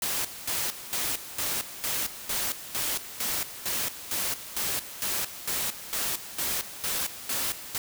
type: noise with tremolo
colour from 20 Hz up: white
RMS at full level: -29 dBFS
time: 0.02-7.78 s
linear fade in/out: 2 ms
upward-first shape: square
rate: 2.2 Hz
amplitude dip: 75%
effects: none